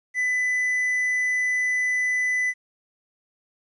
triangle tone, 1999 Hz, B6, 20 cents sharp, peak -19 dBFS, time 0.14-2.54 s, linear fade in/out 50 ms, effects resampled to 24000 Hz + 10-bit

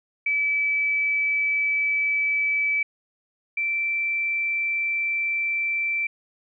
sine tone pair in turn, 2302 / 2338 Hz, D7 / D7, -35 / -8 cents, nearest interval unison, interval 27 cents, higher second, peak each -20 / -22 dBFS, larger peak first, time 0.26-2.83 / 3.57-6.07 s, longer first, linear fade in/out 5 ms, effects none

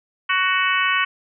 harmonic tone, 372.8 Hz, F#4, 13 cents sharp, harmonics 3 / 4 / 5 / 6 / 7 / 8, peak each -22 / -23 / -24 / -25 / -25 / -26 dBFS, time 0.29-1.05 s, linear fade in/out 10 ms, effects none

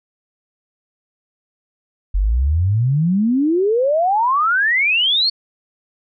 sine exponential sweep, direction up, 44.06 to 4449 Hz, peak -13 dBFS, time 2.14-5.3 s, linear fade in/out 10 ms, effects none

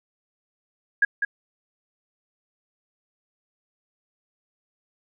sine tone with echo, 1642 Hz, G#6, 20 cents flat, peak -14 dBFS, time 1.02-1.05 s, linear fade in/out 5 ms, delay 200 ms, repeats 1, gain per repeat -6 dB, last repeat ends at 1.25 s, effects none

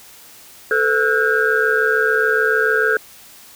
sine tone cluster, 439.2 / 506 / 1332 / 1458 / 1603 Hz, A4 / B4 / E6 / F#6 / G6, -3 / +42 / +18 / -26 / +38 cents, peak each -18 / -25 / -26 / -18 / -18 dBFS, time 0.71-2.97 s, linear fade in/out 2 ms, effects tanh soft clip ceiling -3 dBFS + white hiss -43 dBFS RMS until 3.55 s

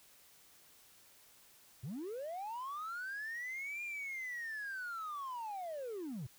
triangle linear two-way sweep, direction up then down, 107.5 to 2425 to 107.5 Hz, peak -37 dBFS, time 1.83-6.27 s, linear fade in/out 10 ms, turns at 3.83 s, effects tanh soft clip ceiling -35 dBFS + white hiss -63 dBFS RMS until 6.38 s

